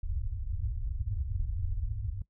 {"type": "low-pass noise", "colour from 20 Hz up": "pink", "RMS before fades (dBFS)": -33, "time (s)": [0.03, 2.22], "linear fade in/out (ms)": 5, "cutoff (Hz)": 110, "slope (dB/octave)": 96, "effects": ["noise-tail reverb RT60 0.1 s tail -18 dB re dry"]}